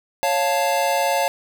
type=chord; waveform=square; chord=Db augmented; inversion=none; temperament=equal; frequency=554.4 / 698.5 / 880 Hz; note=Db5 / F5 / A5; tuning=0 / 0 / 0 cents; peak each=-23 dBFS; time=0.23-1.28 s; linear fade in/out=0 ms; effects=none